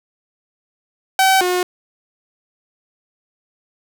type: tone pair in turn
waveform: sawtooth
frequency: 765 / 361 Hz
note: G5 / F#4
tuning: -42 / -43 cents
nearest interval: octave + minor second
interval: 1301 cents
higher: first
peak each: -7 / -12 dBFS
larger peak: first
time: 1.19-1.41 / 1.41-1.63 s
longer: neither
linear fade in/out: 2 ms
effects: none